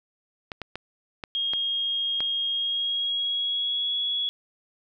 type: clicks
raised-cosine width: 0.3 ms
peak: -17 dBFS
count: 6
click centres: 0.518 / 0.617 / 0.756 / 1.238 / 1.535 / 2.205 s
type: tone with pitch glide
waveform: sine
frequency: 3253 to 3362 Hz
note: G#7 to G#7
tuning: -37 to +20 cents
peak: -24 dBFS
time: 1.35-4.29 s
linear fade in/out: 0 ms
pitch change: +57 cents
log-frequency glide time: 2.51-3.96 s
effects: none